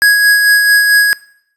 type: tone with tremolo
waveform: square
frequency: 1661.2 Hz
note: G#6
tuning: in tune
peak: -5 dBFS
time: 0.02-1.13 s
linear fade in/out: 0 ms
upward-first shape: sine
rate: 4.5 Hz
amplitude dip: 35%
effects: noise-tail reverb RT60 0.7 s tail -22 dB re dry + resampled to 32000 Hz